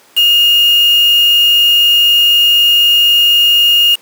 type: tone with quantisation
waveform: sine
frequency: 2846 Hz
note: F7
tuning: 32 cents sharp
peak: -6 dBFS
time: 0.16-3.96 s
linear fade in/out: 20 ms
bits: 3
effects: pink hiss -45 dBFS RMS until 4.01 s + high-pass 300 Hz 12 dB/octave